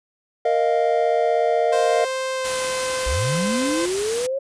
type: chord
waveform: triangle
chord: Bb suspended fourth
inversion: none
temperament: equal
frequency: 466.2 / 622.3 / 698.5 Hz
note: Bb4 / Eb5 / F5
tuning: 0 / 0 / 0 cents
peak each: -19 dBFS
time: 0.45-2.05 s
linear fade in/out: 5 ms
type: tone with pitch glide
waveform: sawtooth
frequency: 523.3 to 516.7 Hz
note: C5 to C5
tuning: 0 to -22 cents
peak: -19 dBFS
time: 1.72-3.86 s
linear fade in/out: 10 ms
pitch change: -22 cents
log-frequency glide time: 2.34-2.51 s
type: noise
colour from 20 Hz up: white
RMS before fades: -28 dBFS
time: 2.44-4.27 s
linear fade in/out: 10 ms
type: linear sweep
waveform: sine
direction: up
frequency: 49 to 554.4 Hz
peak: -21 dBFS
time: 3.06-4.39 s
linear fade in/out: 10 ms
effects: resampled to 22050 Hz